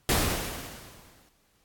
pink noise with exponential decay, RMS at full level -22 dBFS, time 0.09-1.29 s, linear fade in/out 1 ms, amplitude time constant 260 ms, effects pink hiss -67 dBFS RMS until 1.64 s + AAC 64 kbps

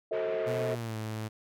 sine chord, F# diminished seventh, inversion none, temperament just, 370 / 444 / 532.8 / 639.4 Hz, F#4 / A4 / C5 / Eb5, 0 / +16 / +31 / +47 cents, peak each -38 / -33 / -37 / -32 dBFS, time 0.11-0.75 s, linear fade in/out 5 ms
white band-pass noise, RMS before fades -44 dBFS, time 0.12-0.75 s, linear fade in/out 20 ms, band 110 to 2300 Hz, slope 24 dB/octave
sawtooth tone with pitch glide, 123.47 to 109.37 Hz, B2 to A2, 0 to -10 cents, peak -30 dBFS, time 0.46-1.29 s, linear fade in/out 20 ms, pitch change -210 cents, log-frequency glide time 0.67-0.96 s
effects none

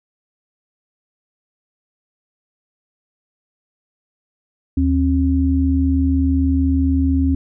sine tone pair together, 77.6 / 268.7 Hz, D#2 / C4, -4 / +46 cents, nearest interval octave + minor seventh, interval 2150 cents, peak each -16 dBFS, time 4.77-7.35 s, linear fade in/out 5 ms, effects none

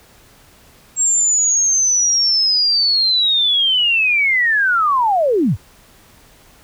sine linear sweep, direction down, 7570 to 65.41 Hz, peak -12 dBFS, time 0.96-5.57 s, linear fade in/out 50 ms, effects pink hiss -48 dBFS RMS until 6.63 s

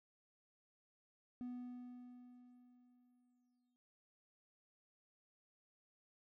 triangle tone with exponential decay, 246.9 Hz, B3, in tune, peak -40 dBFS, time 1.41-3.76 s, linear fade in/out 0 ms, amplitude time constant 510 ms, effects noise-tail reverb RT60 0.5 s tail -26 dB re dry + tanh soft clip ceiling -36 dBFS

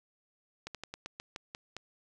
slowing click train, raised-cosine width 0.2 ms, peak -23 dBFS, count 9, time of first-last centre 0.67-1.766 s, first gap 77 ms, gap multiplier 1.16, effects none

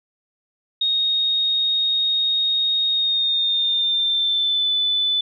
sine tone with pitch glide, 3729 to 3499 Hz, A#7 to A7, 0 to -10 cents, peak -17 dBFS, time 0.81-5.21 s, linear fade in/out 5 ms, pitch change -110 cents, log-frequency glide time 2.9-4.7 s, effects none

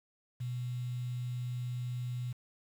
sine tone with quantisation, 123.47 Hz, B2, in tune, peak -34 dBFS, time 0.4-2.33 s, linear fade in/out 10 ms, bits 9, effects none

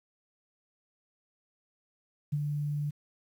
sine tone with ADSR envelope, 146.83 Hz, D3, in tune, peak -25 dBFS, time 2.32-2.91 s, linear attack 14 ms, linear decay 45 ms, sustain -4 dB, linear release 16 ms, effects 10-bit

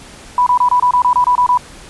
sine tone bursts, 987.8 Hz, B5, in tune, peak -8 dBFS, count 11, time 0.38-1.575 s, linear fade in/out 2 ms, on 85 ms, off 26 ms, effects pink hiss -37 dBFS RMS until 1.89 s + resampled to 24000 Hz

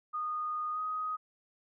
sine tone with pitch glide, 1231 to 1253.2 Hz, D#6 to D#6, -19 to +12 cents, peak -32 dBFS, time 0.13-1.17 s, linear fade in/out 20 ms, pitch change +31 cents, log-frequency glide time 0.73-0.79 s, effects none

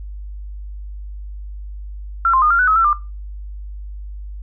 sine tone with pitch steps, 1360 / 1051 / 1222 / 1385 / 1489 / 1280 / 1344 / 1193 Hz, F6 / C6 / D#6 / F6 / F#6 / D#6 / E6 / D6, -46 / +7 / -32 / -15 / +11 / +49 / +33 / +27 cents, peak -11 dBFS, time 2.25-2.93 s, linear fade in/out 2 ms, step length 85 ms, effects noise-tail reverb RT60 0.3 s tail -21 dB re dry + added 50 Hz sine -28 dBFS peak until 4.42 s

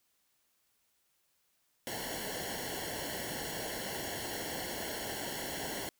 pink noise with comb filter, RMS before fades -39 dBFS, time 1.87-5.89 s, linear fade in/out 0 ms, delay 0.81 ms, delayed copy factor -0.9, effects white hiss -75 dBFS RMS until 5.99 s

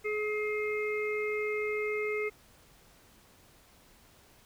harmonic tone, 423.4 Hz, G#4, 33 cents sharp, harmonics 1 / 3 / 5 / 6, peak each -31 / -43 / -35 / -45 dBFS, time 0.04-2.3 s, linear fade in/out 20 ms, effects pink hiss -60 dBFS RMS until 4.45 s

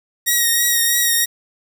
5% pulse tone with vibrato, 1884 Hz, A#6, 18 cents sharp, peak -4 dBFS, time 0.26-1.26 s, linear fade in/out 20 ms, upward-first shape triangle, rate 3.1 Hz, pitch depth 33 cents each way, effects 7-bit

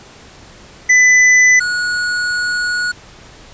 square tone pair in turn, 2000 / 1455.6 Hz, B6 / F#6, +21 / -29 cents, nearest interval tritone, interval 550 cents, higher first, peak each -7 / -16 dBFS, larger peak first, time 0.89-1.6 / 1.6-2.92 s, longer second, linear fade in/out 10 ms, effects pink hiss -40 dBFS RMS until 3.53 s + resampled to 16000 Hz

